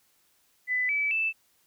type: tone with pitch steps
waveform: sine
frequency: 2001 / 2299 / 2640 Hz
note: B6 / D7 / E7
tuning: +22 / -37 / +2 cents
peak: -24 dBFS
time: 0.67-1.33 s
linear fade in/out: 50 ms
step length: 220 ms
effects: white hiss -67 dBFS RMS until 1.66 s